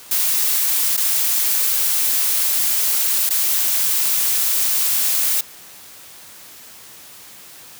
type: noise with dropouts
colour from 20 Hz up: blue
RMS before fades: -18 dBFS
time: 0.11-5.41 s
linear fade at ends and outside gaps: 5 ms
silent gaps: 0.967-0.975 / 3.293-3.304 s
effects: white hiss -41 dBFS RMS until 7.79 s + high-pass 60 Hz 12 dB/octave